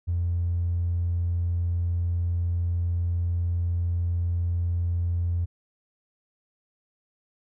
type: tone with tanh clipping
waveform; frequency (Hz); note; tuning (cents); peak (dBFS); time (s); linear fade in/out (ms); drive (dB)
triangle; 86.4; F2; -18; -22; 0.07-5.46; 20; 1
effects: none